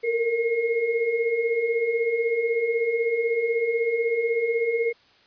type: tone cluster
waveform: sine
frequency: 449.4 / 465.5 / 2154 Hz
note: A4 / A#4 / C7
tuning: +37 / -2 / +50 cents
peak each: -29 / -22 / -30 dBFS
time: 0.03-4.93 s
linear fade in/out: 20 ms
effects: white hiss -57 dBFS RMS until 5.26 s + resampled to 11025 Hz